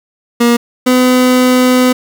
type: tone pair in turn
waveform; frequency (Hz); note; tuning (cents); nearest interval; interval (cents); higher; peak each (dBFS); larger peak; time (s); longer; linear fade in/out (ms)
30% pulse; 237.4 / 252.7; A#3 / B3; +32 / +40; minor second; 108; second; -4; neither; 0.4-0.57 / 0.86-1.93; second; 10
effects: 7-bit